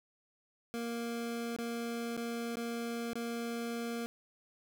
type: tone with dropouts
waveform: 25% pulse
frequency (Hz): 233.8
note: A#3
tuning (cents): +5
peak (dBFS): -32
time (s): 0.74-4.06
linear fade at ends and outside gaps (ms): 0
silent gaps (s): 1.564-1.587 / 2.167-2.175 / 2.556-2.57 / 3.132-3.155
effects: none